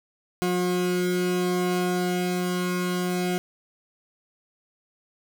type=tone pair together; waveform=40% pulse; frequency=180 / 359.7 Hz; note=F#3 / F#4; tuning=-47 / -49 cents; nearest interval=octave; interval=1198 cents; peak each=-25 dBFS; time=0.42-3.38 s; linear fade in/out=0 ms; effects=none